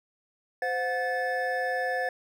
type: tone cluster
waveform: triangle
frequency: 516 / 724 / 1740 Hz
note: C5 / F#5 / A6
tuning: -24 / -38 / -20 cents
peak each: -29 dBFS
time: 0.62-2.09 s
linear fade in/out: 2 ms
effects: none